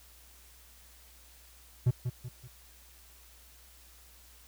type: tone with echo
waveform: triangle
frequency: 123.47 Hz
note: B2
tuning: in tune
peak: -19 dBFS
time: 1.86-1.91 s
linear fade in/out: 10 ms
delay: 190 ms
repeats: 3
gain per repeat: -8 dB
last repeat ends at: 2.48 s
effects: added 60 Hz sine -58 dBFS peak until 4.47 s + white hiss -58 dBFS RMS until 4.47 s